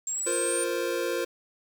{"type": "linear sweep", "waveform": "sine", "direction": "up", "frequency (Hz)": [7459, 8870], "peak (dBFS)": -28, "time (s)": [0.07, 0.64], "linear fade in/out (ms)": 2}
{"type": "chord", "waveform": "square", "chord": "F suspended fourth", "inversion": "none", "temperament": "equal", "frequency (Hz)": [349.2, 466.2, 523.3], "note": ["F4", "Bb4", "C5"], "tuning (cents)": [0, 0, 0], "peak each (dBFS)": -32, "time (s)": [0.26, 1.25], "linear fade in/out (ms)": 10}
{"effects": ["8-bit"]}